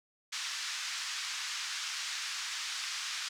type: band-pass noise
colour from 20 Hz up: white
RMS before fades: -38 dBFS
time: 0.32-3.29 s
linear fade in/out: 10 ms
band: 1200 to 6300 Hz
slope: 24 dB/octave
effects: none